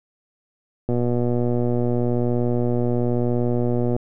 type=click train; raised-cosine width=2 ms; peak=-10 dBFS; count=373; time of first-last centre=0.89-3.964 s; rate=121 Hz; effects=none